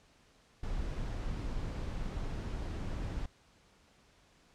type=noise; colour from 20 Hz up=brown; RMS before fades=-37 dBFS; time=0.63-3.26 s; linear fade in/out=5 ms; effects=pink hiss -65 dBFS RMS until 4.54 s + low-pass 7000 Hz 12 dB/octave